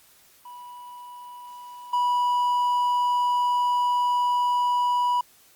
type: tone with level steps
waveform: triangle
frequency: 979 Hz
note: B5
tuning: 15 cents flat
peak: -37 / -18 dBFS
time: 0.45-5.21 s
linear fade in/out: 5 ms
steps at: 1.93 s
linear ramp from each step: 5 ms
effects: white hiss -56 dBFS RMS until 5.55 s + Opus 48 kbps